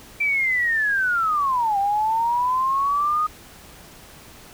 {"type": "linear two-way sweep", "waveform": "sine", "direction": "down then up", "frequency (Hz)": [2349, 784, 1247], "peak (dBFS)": -18, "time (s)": [0.2, 3.27], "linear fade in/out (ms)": 10, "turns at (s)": 1.78, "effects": ["pink hiss -45 dBFS RMS until 4.53 s"]}